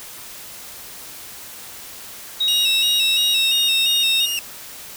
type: tone with pitch glide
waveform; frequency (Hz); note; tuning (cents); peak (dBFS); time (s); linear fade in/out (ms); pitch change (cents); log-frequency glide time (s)
sine; 3797 to 3719; A#7 to A#7; +31 to -5; -16; 2.4-4.26; 10; -36; 3.36-3.49
type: tone with vibrato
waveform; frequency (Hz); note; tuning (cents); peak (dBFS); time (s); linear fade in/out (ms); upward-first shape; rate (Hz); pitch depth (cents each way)
sawtooth; 2755; F7; -24; -18; 2.48-4.39; 0; square; 2.9; 52
effects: white hiss -37 dBFS RMS until 4.96 s